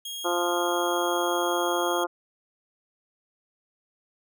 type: tone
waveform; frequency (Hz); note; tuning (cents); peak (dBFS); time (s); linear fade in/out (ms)
sawtooth; 3267; G#7; -29; -30; 0.05-2.04; 5
type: harmonic tone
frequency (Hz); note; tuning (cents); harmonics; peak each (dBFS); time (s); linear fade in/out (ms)
174.61; F3; 0; 2 / 3 / 4 / 5 / 6 / 7 / 8; -28 / -30 / -31 / -32 / -33 / -33 / -34; 0.24-2.07; 20
effects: none